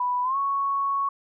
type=tone with pitch glide; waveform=sine; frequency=987.8 to 1108.8 Hz; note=B5 to C#6; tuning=0 to 0 cents; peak=-22 dBFS; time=0-1.09 s; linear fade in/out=5 ms; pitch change=+200 cents; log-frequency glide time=0.23-0.37 s; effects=none